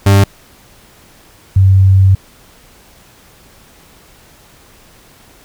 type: tone pair in turn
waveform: 40% pulse / sine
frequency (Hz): 99.1 / 95.71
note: G2 / G2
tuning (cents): +19 / -41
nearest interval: minor second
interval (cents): 60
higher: first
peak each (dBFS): -4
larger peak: neither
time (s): 0.06-0.24 / 1.56-2.15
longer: second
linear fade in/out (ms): 5
effects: pink hiss -44 dBFS RMS until 5.44 s